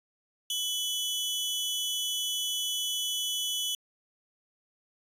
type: tone pair together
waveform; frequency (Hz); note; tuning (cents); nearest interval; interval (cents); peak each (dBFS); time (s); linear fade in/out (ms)
sawtooth; 3000 / 3367; F#7 / G#7; +23 / +23; major second; 200; -28 / -30; 0.5-3.75; 2
effects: resampled to 32000 Hz